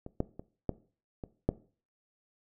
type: clicks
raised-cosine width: 2 ms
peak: -28 / -15 / -28 / -16 / -25 / -12 dBFS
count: 6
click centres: 0.064 / 0.204 / 0.395 / 0.693 / 1.238 / 1.49 s
effects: noise-tail reverb RT60 0.4 s tail -18 dB re dry